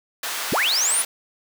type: high-pass noise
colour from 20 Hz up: pink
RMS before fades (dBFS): -28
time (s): 0.23-1.05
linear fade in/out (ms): 5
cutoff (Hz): 960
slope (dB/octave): 12
type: linear sweep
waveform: sine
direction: up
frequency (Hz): 77 to 10170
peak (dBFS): -18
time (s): 0.52-1.02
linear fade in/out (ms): 5
effects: none